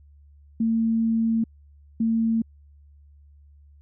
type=tone bursts at uneven times; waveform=sine; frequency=226 Hz; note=A3; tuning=47 cents sharp; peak=-19 dBFS; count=2; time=0.6-1.44 / 2-2.42 s; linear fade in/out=5 ms; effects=added 72 Hz sine -49 dBFS peak until 3.81 s